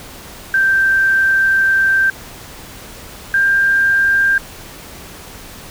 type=tone pair in turn; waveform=sine; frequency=1568 / 1591.7 Hz; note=G6 / G6; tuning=0 / +26 cents; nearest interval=unison; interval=26 cents; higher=second; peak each=-10 dBFS; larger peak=neither; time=0.54-2.1 / 3.34-4.38 s; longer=first; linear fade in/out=2 ms; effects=pink hiss -35 dBFS RMS until 5.7 s